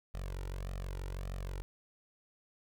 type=tone with flanger; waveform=sawtooth; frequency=46.24 Hz; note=F#1; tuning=in tune; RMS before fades=-40 dBFS; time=0.14-1.62 s; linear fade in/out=0 ms; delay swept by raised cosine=1.6 to 2.15 ms; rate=1.7 Hz; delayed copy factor=+0.8; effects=none